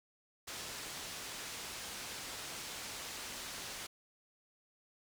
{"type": "low-pass noise", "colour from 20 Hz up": "white", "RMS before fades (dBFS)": -45, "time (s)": [0.47, 3.87], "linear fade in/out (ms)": 10, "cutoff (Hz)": 7100, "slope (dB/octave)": 12, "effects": []}